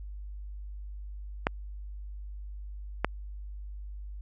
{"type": "clicks", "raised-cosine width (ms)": 0.5, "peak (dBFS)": -9, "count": 2, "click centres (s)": [1.469, 3.046], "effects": ["added 50 Hz sine -38 dBFS peak until 4.21 s"]}